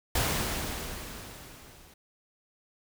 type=noise with level ramp; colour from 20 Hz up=pink; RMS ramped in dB=-26 to -55 dBFS; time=0.15-1.94 s; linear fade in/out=5 ms; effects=none